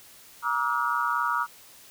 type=tone cluster; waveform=sine; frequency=948 / 1164 / 1288 / 1427 Hz; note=A#5 / D6 / E6 / F6; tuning=+29 / -16 / -41 / +37 cents; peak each=-29 dBFS; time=0.42-1.47 s; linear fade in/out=50 ms; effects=white hiss -51 dBFS RMS until 1.9 s